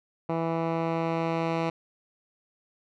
10% pulse tone with low-pass filter sweep, 164.81 Hz, E3, in tune, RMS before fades -28 dBFS, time 0.29-1.7 s, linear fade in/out 5 ms, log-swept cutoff 1300 to 3000 Hz, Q 0.71, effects none

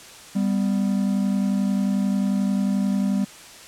triangle tone pair together, 197.23 / 248.5 Hz, G3 / B3, +11 / +11 cents, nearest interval major third, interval 400 cents, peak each -18 / -24 dBFS, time 0.35-3.25 s, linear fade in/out 10 ms, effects white hiss -43 dBFS RMS until 3.67 s + low-pass 9000 Hz 12 dB/octave

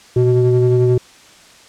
triangle ring-modulated tone, 126.3 Hz, B2, 39 cents sharp, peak -5 dBFS, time 0.16-0.98 s, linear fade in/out 5 ms, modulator 247 Hz, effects white hiss -44 dBFS RMS until 1.68 s + low-pass 7000 Hz 12 dB/octave

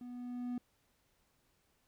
triangle tone with level ramp, 245.5 Hz, B3, 10 cents flat, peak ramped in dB -43 to -33 dBFS, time 0.01-0.58 s, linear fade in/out 2 ms, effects pink hiss -75 dBFS RMS until 1.87 s

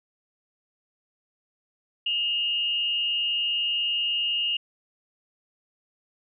sine tone with frequency modulation, 2845 Hz, F7, 31 cents sharp, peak -23 dBFS, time 2.06-4.57 s, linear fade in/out 5 ms, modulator 201 Hz, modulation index 0.37, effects none

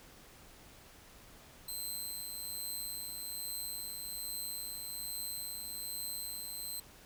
10% pulse tone with tremolo, 4100 Hz, C8, 36 cents flat, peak -31 dBFS, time 1.68-6.8 s, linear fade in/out 5 ms, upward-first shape triangle, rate 1.2 Hz, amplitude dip 35%, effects pink hiss -57 dBFS RMS until 7.05 s

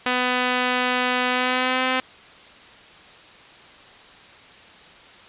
5% pulse tone with pitch glide, 250 to 257.6 Hz, B3 to C4, +21 to -27 cents, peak -8 dBFS, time 0.06-2 s, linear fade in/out 2 ms, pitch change +52 cents, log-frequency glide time 1.29-1.82 s, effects white hiss -46 dBFS RMS until 5.28 s + resampled to 8000 Hz

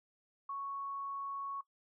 sine tone, 1108.7 Hz, C#6, in tune, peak -38 dBFS, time 0.49-1.61 s, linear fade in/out 5 ms, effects noise-tail reverb RT60 0.1 s tail -18 dB re dry

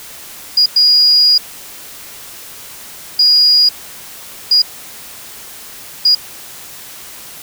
sine tone bursts at uneven times, 4878 Hz, D#8, 35 cents flat, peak -6 dBFS, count 5, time 0.57-0.66 / 0.76-1.38 / 3.19-3.69 / 4.51-4.62 / 6.05-6.15 s, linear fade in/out 5 ms, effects white hiss -33 dBFS RMS until 7.42 s

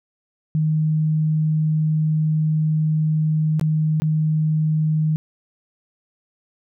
sine tone with dropouts, 155.56 Hz, D#3, in tune, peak -16 dBFS, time 0.55-5.16 s, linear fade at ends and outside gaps 0 ms, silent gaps 3.596-3.612 / 4-4.02 s, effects none

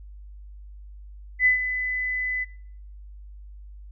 sine tone with ADSR envelope, 2006 Hz, B6, 26 cents sharp, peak -14 dBFS, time 1.39-2.45 s, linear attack 68 ms, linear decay 120 ms, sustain -11 dB, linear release 24 ms, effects noise-tail reverb RT60 0.6 s tail -21 dB re dry + added 50 Hz sine -40 dBFS peak until 3.91 s

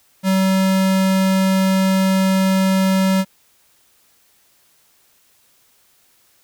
square tone, 190.4 Hz, F#3, 50 cents sharp, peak -14 dBFS, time 0.23-3.25 s, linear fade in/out 50 ms, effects white hiss -57 dBFS RMS until 6.43 s

